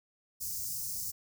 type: band-stop noise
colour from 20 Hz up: white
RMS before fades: -37 dBFS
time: 0.4-1.12 s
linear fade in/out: 20 ms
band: 180 to 5000 Hz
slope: 48 dB/octave
effects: none